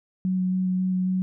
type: tone with vibrato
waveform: sine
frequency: 185 Hz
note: F#3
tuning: in tune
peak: -21 dBFS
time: 0.25-1.22 s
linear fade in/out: 0 ms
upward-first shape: square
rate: 3.7 Hz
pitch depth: 8 cents each way
effects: none